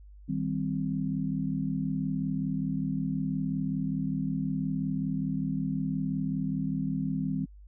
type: chord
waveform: sine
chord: C minor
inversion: first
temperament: just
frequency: 156.98 / 196.22 / 261.6 Hz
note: Eb3 / G3 / C4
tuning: +16 / +2 / 0 cents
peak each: -32 dBFS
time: 0.28-7.46 s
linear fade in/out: 20 ms
effects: added 50 Hz sine -47 dBFS peak until 7.67 s